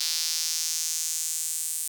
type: tone with high-pass filter sweep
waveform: square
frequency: 80 Hz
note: D#2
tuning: 49 cents sharp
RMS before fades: -29 dBFS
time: 0-1.88 s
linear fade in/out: 5 ms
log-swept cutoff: 4700 to 8800 Hz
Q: 2.5
effects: none